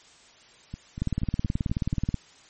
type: two click trains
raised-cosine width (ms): 5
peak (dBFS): -13 / -22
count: 22 / 6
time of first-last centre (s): 1.02-2.143 / 0.74-1.936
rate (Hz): 18.7 / 4.18
effects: white hiss -54 dBFS RMS until 2.49 s + MP3 32 kbps